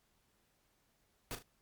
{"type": "noise with echo", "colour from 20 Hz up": "pink", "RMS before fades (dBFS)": -41, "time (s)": [1.31, 1.35], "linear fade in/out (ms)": 0, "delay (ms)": 37, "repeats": 2, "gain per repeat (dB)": -9, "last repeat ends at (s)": 1.424, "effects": ["pink hiss -75 dBFS RMS until 1.61 s", "MP3 96 kbps"]}